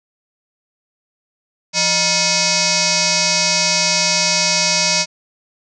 sine tone with frequency modulation, 172.2 Hz, F3, 24 cents flat, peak -13 dBFS, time 1.73-5.06 s, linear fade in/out 50 ms, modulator 785 Hz, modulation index 8, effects none

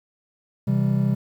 triangle chord, C major, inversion none, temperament just, 130.81 / 163.52 / 196.22 Hz, C3 / E3 / G3, 0 / -14 / +2 cents, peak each -19 / -25 / -20 dBFS, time 0.67-1.15 s, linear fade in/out 10 ms, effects 9-bit

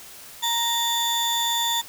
35% pulse tone pair together, 932.3 / 3510 Hz, A#5 / A7, 0 / -5 cents, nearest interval octave + major seventh, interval 2295 cents, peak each -24 / -21 dBFS, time 0.42-1.82 s, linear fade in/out 20 ms, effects white hiss -43 dBFS RMS until 1.88 s

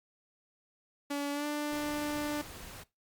sawtooth tone with pitch glide, 285.6 to 295.8 Hz, D4 to D4, -48 to +13 cents, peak -28 dBFS, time 1.1-2.42 s, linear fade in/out 10 ms, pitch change +61 cents, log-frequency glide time 1.32-1.46 s
pink noise, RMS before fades -47 dBFS, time 1.71-2.84 s, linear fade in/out 20 ms
effects noise-tail reverb RT60 0.2 s tail -18 dB re dry + Opus 48 kbps

